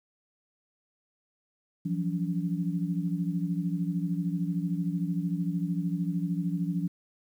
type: tone cluster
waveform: sine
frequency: 169.9 / 183.1 / 286 Hz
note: F3 / F#3 / D4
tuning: -47 / -18 / -46 cents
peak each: -29 / -32 / -35 dBFS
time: 1.85-6.88 s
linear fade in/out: 10 ms
effects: 10-bit